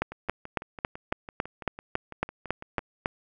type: two click trains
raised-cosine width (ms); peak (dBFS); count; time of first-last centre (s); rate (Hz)
0.5; -10 / -24; 12 / 17; 0.02-3.059 / 0.12-2.791; 3.62 / 5.99
effects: none